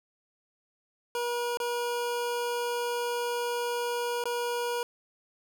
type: tone with dropouts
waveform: 25% pulse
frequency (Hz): 480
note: B4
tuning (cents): -49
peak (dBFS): -25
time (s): 1.15-4.83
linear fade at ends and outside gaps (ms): 1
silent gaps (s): 1.572-1.601 / 4.239-4.255
effects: 11-bit